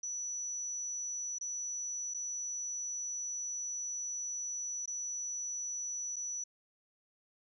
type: tone with dropouts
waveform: sine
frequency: 5920 Hz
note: F#8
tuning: in tune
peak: -36 dBFS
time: 0.03-6.44 s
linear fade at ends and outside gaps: 5 ms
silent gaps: 1.385-1.41 / 2.139-2.144 / 4.859-4.876 / 6.16-6.164 s
effects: 13-bit